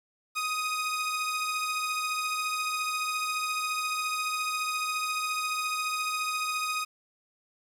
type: tone pair together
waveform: sawtooth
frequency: 1251.7 / 2489 Hz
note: D#6 / D#7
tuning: +10 / 0 cents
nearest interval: octave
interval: 1190 cents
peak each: -26 / -31 dBFS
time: 0.35-6.85 s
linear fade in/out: 20 ms
effects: low-pass 12000 Hz 12 dB/octave + 9-bit